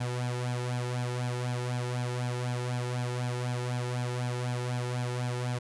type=tone with flanger; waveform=sawtooth; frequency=123.47 Hz; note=B2; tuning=in tune; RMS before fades=-32 dBFS; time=0-5.59 s; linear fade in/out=10 ms; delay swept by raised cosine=1.2 to 2.3 ms; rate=4 Hz; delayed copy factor=+0.75; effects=resampled to 24000 Hz